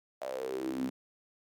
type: tone with high-pass filter sweep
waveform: sawtooth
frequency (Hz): 65.41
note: C2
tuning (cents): 0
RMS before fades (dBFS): -36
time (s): 0.21-0.9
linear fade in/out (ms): 10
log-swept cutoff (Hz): 640 to 230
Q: 9.8
effects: none